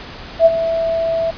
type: tone with ADSR envelope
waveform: sine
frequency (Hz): 659.3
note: E5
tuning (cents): 0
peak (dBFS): -3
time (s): 0.39-1.31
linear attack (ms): 68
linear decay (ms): 31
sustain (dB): -12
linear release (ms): 9
effects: pink hiss -33 dBFS RMS until 1.37 s + resampled to 11025 Hz